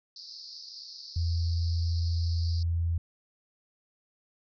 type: band-pass noise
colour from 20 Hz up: pink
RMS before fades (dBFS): -45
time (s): 0.16-2.63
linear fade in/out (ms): 2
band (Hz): 4300 to 5300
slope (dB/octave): 96
type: tone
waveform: sine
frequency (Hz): 84.2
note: E2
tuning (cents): +37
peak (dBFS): -25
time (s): 1.16-2.98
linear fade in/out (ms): 5
effects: none